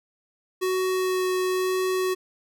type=tone with vibrato; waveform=square; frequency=371.2 Hz; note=F#4; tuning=6 cents sharp; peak=-23 dBFS; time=0.61-2.15 s; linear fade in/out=20 ms; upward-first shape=sine; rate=1 Hz; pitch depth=8 cents each way; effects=none